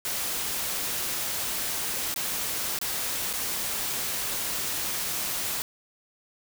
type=noise with dropouts; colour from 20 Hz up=white; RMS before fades=-30 dBFS; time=0.05-5.62 s; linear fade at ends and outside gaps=0 ms; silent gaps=2.141-2.161 / 2.788-2.814 / 3.329-3.336 s; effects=none